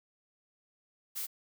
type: noise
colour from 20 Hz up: blue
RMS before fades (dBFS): -37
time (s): 1.15-1.27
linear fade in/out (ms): 20
effects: none